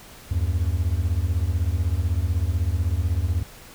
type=beating tone pair; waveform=triangle; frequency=77.2 / 93.2 Hz; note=D#2 / F#2; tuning=-13 / +13 cents; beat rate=16 Hz; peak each=-21 / -21 dBFS; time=0.31-3.43 s; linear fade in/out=5 ms; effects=pink hiss -45 dBFS RMS until 3.74 s